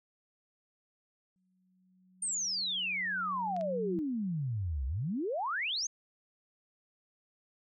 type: tone with exponential growth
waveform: sine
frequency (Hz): 185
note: F#3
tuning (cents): 0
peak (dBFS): -33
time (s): 1.36-3.99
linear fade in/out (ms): 0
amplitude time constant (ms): 570
type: exponential two-way sweep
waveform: sine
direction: down then up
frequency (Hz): 9050 to 61.74 to 6620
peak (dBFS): -31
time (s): 2.22-5.87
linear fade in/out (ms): 5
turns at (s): 4.86
type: clicks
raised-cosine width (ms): 0.2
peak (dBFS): -33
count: 2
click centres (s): 3.565 / 3.611
effects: none